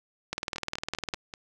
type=two click trains; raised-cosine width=0.2 ms; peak=-13 / -21 dBFS; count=17 / 5; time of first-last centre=0.33-1.138 / 0.56-1.338 s; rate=19.8 / 5.14 Hz; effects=none